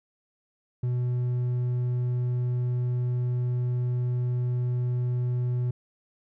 sine tone with hard clipping, 123.47 Hz, B2, in tune, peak -25 dBFS, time 0.83-5.71 s, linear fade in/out 5 ms, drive 3 dB, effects none

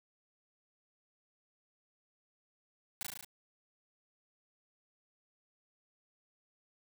white noise with echo, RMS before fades -38 dBFS, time 3.01-3.03 s, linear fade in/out 0 ms, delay 36 ms, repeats 6, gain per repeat -2 dB, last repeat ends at 3.246 s, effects none

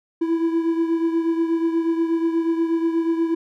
triangle beating tone pair, 329.6 / 337.9 Hz, E4 / E4, 0 / +43 cents, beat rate 8.3 Hz, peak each -17 / -24 dBFS, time 0.21-3.35 s, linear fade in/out 10 ms, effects none

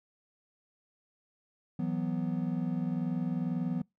triangle chord, E suspended second, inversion none, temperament equal, 164.81 / 185 / 246.9 Hz, E3 / F#3 / B3, 0 / 0 / 0 cents, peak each -32 dBFS, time 1.79-3.82 s, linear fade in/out 5 ms, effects noise-tail reverb RT60 0.2 s tail -26 dB re dry

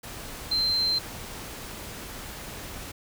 sine tone in noise, 4122 Hz, C8, 27 cents flat, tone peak -22 dBFS, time 0.51-0.99 s, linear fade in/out 10 ms, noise pink, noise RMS -39 dBFS, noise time 0.03-2.92 s, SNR +14 dB, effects none

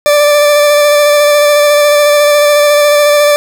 40% pulse tone with vibrato, 587.3 Hz, D5, in tune, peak -4 dBFS, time 0.06-3.36 s, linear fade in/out 0 ms, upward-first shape square, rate 14 Hz, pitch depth 13 cents each way, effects none

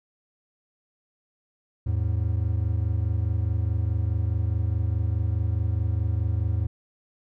triangle tone pair together, 81.73 / 106.5 Hz, E2 / G#2, -14 / +44 cents, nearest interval perfect fourth, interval 458 cents, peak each -23 dBFS, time 1.86-6.67 s, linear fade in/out 10 ms, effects none

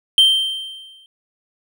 triangle tone with exponential decay, 3136 Hz, G7, in tune, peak -5 dBFS, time 0.18-1.06 s, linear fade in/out 1 ms, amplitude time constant 190 ms, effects none

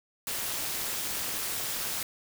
white noise with amplitude modulation, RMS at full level -30 dBFS, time 0.27-2.03 s, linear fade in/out 2 ms, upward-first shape sine, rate 217 Hz, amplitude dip 65%, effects none

